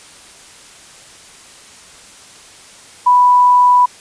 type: tone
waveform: sine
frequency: 987.8 Hz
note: B5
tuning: in tune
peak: -6 dBFS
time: 3.06-3.86 s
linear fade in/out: 10 ms
effects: white hiss -40 dBFS RMS until 4 s + resampled to 22050 Hz